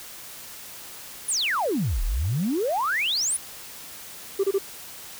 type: exponential two-way sweep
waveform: sine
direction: down then up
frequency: 10548 to 34.94 to 10548 Hz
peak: -21 dBFS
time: 1.28-3.37 s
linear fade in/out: 10 ms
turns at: 2.03 s
type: tone bursts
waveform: sine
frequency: 392 Hz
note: G4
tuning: in tune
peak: -16 dBFS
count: 3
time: 4.39-4.585 s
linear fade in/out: 10 ms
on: 47 ms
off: 27 ms
effects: tanh soft clip ceiling -17 dBFS + white hiss -41 dBFS RMS until 5.19 s